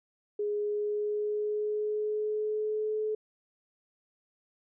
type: tone with pitch glide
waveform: sine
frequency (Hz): 415.3 to 430.2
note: G#4 to A4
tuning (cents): 0 to -39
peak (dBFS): -28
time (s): 0.39-3.15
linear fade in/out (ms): 5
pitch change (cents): +61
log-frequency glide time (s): 0.53-2.99
effects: none